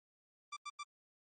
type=tone bursts; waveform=sawtooth; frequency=1174.7 Hz; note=D6; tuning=in tune; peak=-38 dBFS; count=3; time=0.52-0.835 s; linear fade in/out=10 ms; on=47 ms; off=87 ms; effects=MP3 32 kbps